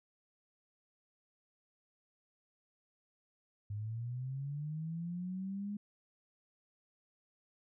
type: linear sweep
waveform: sine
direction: up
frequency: 101.1 to 207.7 Hz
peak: -37 dBFS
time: 3.7-5.77 s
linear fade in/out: 5 ms
effects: none